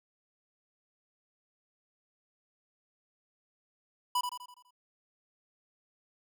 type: tone with echo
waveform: square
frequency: 987.8 Hz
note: B5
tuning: in tune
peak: -27 dBFS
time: 4.15-4.21 s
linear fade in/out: 5 ms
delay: 83 ms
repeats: 6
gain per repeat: -6 dB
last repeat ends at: 4.708 s
effects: none